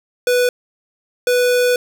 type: tone pair in turn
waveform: square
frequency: 493.4 / 493.4 Hz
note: B4 / B4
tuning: -2 / -2 cents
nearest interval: unison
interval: 0 cents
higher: neither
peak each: -13 dBFS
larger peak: neither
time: 0.27-0.49 / 1.27-1.76 s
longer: second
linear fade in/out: 2 ms
effects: none